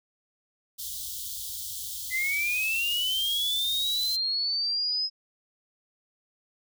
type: band-stop noise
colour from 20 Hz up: white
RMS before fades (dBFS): -36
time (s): 0.78-4.17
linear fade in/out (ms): 20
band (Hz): 110 to 3100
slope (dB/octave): 96
type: linear sweep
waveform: sine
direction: up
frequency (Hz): 2008 to 5120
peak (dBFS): -25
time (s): 2.1-5.1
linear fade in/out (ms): 50
effects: none